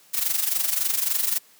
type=noise with amplitude modulation; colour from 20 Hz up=blue; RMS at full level=-21 dBFS; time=0.13-1.39 s; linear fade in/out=20 ms; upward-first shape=sine; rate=23.6 Hz; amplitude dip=70%; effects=white hiss -55 dBFS RMS until 1.59 s + high-pass 150 Hz 12 dB/octave